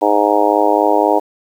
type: harmonic tone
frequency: 103.83 Hz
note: G#2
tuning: in tune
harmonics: 3 / 4 / 5 / 6 / 7 / 8 / 9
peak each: -18 / -18 / -18 / -18 / -18 / -18 / -18 dBFS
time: 0.01-1.2 s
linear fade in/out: 20 ms
effects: 7-bit